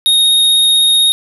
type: tone with vibrato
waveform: square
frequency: 3727 Hz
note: A#7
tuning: 1 cent flat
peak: -8 dBFS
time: 0.06-1.12 s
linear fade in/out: 0 ms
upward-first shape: sine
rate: 16 Hz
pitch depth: 10 cents each way
effects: none